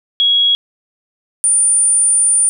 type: tone pair in turn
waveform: sine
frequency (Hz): 3320 / 9256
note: G#7 / D9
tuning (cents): -1 / -26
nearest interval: octave + tritone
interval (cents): 1775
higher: second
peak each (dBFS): -9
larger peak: neither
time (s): 0.2-0.55 / 1.44-2.49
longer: second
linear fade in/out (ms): 0
effects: none